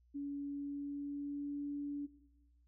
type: tone with pitch glide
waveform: sine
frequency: 283.7 to 287.3 Hz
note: C#4 to D4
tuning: +40 to -38 cents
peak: -38 dBFS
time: 0.14-2.07 s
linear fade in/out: 20 ms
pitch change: +22 cents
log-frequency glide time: 0.52-1.65 s
effects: noise-tail reverb RT60 1.0 s tail -17 dB re dry + added 60 Hz sine -66 dBFS peak until 2.67 s